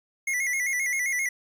square tone with vibrato, 2062 Hz, C7, 26 cents flat, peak -25 dBFS, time 0.27-1.29 s, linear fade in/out 5 ms, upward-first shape square, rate 7.6 Hz, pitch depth 75 cents each way, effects resampled to 32000 Hz

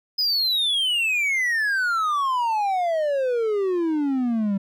triangle exponential sweep, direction down, 5070 to 192.4 Hz, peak -18 dBFS, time 0.18-4.58 s, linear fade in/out 10 ms, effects none

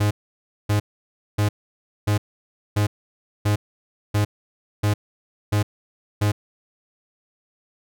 45% pulse tone bursts, 104 Hz, G#2, 3 cents sharp, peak -17 dBFS, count 10, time 0-6.32 s, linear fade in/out 10 ms, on 110 ms, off 580 ms, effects none

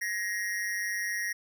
square tone with amplitude modulation, 1883 Hz, A#6, 17 cents sharp, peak -27 dBFS, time 0.01-1.33 s, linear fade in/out 10 ms, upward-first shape sine, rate 196 Hz, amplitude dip 80%, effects none

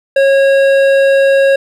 sine tone with hard clipping, 547 Hz, C#5, 23 cents flat, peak -8 dBFS, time 0.16-1.56 s, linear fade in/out 5 ms, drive 11 dB, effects none

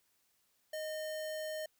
sine tone with sample-and-hold, 622.3 Hz, D#5, in tune, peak -37 dBFS, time 0.73-1.66 s, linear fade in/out 5 ms, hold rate 2450 Hz, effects white hiss -75 dBFS RMS until 1.79 s

